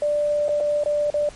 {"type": "tone with dropouts", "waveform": "sine", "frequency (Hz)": 590, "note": "D5", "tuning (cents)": 8, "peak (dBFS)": -18, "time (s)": [0.02, 1.29], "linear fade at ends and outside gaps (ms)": 2, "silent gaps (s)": [[0.483, 0.491], [0.603, 0.607], [0.837, 0.859], [1.102, 1.141]], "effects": ["pink hiss -45 dBFS RMS until 1.35 s", "MP3 48 kbps"]}